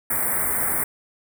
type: band-stop noise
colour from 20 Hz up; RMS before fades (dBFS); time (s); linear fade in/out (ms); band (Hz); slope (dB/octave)
white; -23; 0.1-0.84; 5; 2200 to 8200; 96
effects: none